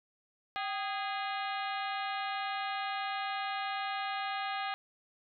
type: harmonic tone with a mistuned harmonic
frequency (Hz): 411.6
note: G#4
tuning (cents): -16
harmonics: 2 / 3 / 4 / 5 / 6 / 7 / 8 / 9 / 10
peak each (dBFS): -36 / -40 / -42 / -44 / -46 / -47 / -48 / -49 / -50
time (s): 0.56-4.74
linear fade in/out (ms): 0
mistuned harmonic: 2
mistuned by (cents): -91
effects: none